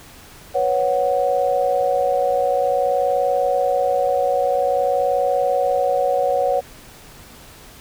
sine chord, B suspended second, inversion none, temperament equal, 493.9 / 554.4 / 740 Hz, B4 / C#5 / F#5, 0 / 0 / 0 cents, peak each -22 / -19 / -20 dBFS, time 0.54-6.61 s, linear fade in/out 20 ms, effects pink hiss -43 dBFS RMS until 7.8 s

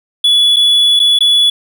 triangle tone with dropouts, 3415 Hz, G#7, 48 cents sharp, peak -5 dBFS, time 0.24-1.5 s, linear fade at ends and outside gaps 5 ms, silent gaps 0.562-0.566 / 0.994-0.999 / 1.189-1.206 s, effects none

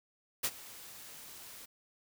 white noise with ADSR envelope, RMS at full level -30 dBFS, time 0.43-1.66 s, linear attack 17 ms, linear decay 52 ms, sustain -20 dB, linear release 14 ms, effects none

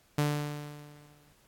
sawtooth tone with exponential decay, 147.4 Hz, D3, 7 cents sharp, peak -20 dBFS, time 0.18-1.33 s, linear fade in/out 5 ms, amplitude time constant 250 ms, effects pink hiss -65 dBFS RMS until 1.47 s + AAC 64 kbps

